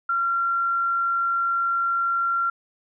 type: tone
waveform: sine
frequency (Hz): 1373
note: F6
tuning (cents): -30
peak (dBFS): -20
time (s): 0.09-2.5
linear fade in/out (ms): 5
effects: none